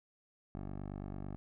10% pulse tone with low-pass filter, 49 Hz, G1, in tune, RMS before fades -43 dBFS, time 0.55-1.36 s, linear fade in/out 0 ms, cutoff 920 Hz, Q 0.66, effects none

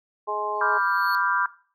harmonic tone, 210 Hz, G#3, 19 cents sharp, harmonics 2 / 3 / 4 / 5, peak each -31 / -34 / -30 / -28 dBFS, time 0.27-0.79 s, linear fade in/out 20 ms
square tone with exponential growth, 4367 Hz, C#8, 27 cents flat, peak -32 dBFS, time 0.55-1.15 s, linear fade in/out 0 ms, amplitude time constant 130 ms
sine chord, G dominant seventh, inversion first, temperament equal with one note detuned, 987.8 / 1174.7 / 1396.9 / 1572.5 Hz, B5 / D6 / F6 / G6, 0 / 0 / 0 / +5 cents, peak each -26 dBFS, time 0.61-1.46 s, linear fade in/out 2 ms
effects noise-tail reverb RT60 0.4 s tail -17 dB re dry

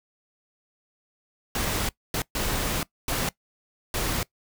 pink noise bursts at uneven times, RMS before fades -27 dBFS, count 5, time 1.55-1.89 / 2.14-2.22 / 2.35-2.83 / 3.08-3.29 / 3.94-4.23 s, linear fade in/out 2 ms, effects noise-tail reverb RT60 0.1 s tail -21 dB re dry

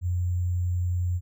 sine tone with sample-and-hold, 88.9 Hz, F2, 31 cents sharp, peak -23 dBFS, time 0.01-1.21 s, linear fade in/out 50 ms, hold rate 7350 Hz, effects none

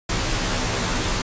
pink noise with comb filter, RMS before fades -23 dBFS, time 0.09-1.22 s, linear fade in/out 5 ms, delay 14 ms, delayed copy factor -0.95, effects resampled to 16000 Hz

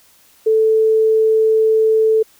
sine tone, 440 Hz, A4, in tune, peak -10 dBFS, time 0.46-2.23 s, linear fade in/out 10 ms, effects white hiss -51 dBFS RMS until 2.39 s

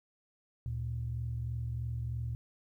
sine tone pair together, 73.42 / 116.55 Hz, D2 / A#2, 0 / 0 cents, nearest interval minor sixth, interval 800 cents, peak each -38 / -34 dBFS, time 0.66-2.35 s, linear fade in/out 0 ms, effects tanh soft clip ceiling -26 dBFS + 12-bit

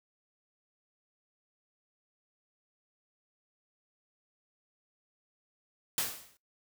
white noise with exponential decay, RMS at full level -28 dBFS, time 5.98-6.37 s, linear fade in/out 1 ms, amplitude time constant 83 ms, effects noise-tail reverb RT60 0.2 s tail -24 dB re dry

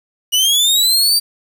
sawtooth linear sweep, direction up, 2900 to 4699 Hz, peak -8 dBFS, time 0.32-1.2 s, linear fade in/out 20 ms, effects 7-bit

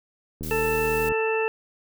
click train, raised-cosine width 3 ms, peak -22 dBFS, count 57, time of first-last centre 0.41-1.12 s, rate 78.9 Hz
blue noise, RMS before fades -37 dBFS, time 0.43-1.09 s, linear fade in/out 2 ms
harmonic tone, 442.8 Hz, A4, 11 cents sharp, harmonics 1 / 2 / 3 / 4 / 6, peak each -23 / -30 / -36 / -33 / -29 dBFS, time 0.51-1.48 s, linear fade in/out 0 ms
effects none

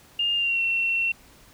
sine tone with pitch glide, 2817 to 2716 Hz, F7 to F7, +14 to -49 cents, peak -21 dBFS, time 0.19-1.12 s, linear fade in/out 5 ms, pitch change -63 cents, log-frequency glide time 0.35-0.61 s, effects pink hiss -53 dBFS RMS until 1.53 s

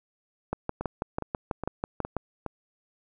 two click trains, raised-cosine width 1 ms, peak -14 / -18 dBFS, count 11 / 5, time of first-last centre 0.53-2.167 / 0.81-2.463 s, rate 6.11 / 2.42 Hz, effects none

